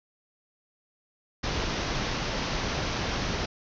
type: low-pass noise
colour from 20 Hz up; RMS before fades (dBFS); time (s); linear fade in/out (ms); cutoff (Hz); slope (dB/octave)
pink; -30; 1.43-3.46; 10; 6200; 96
effects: none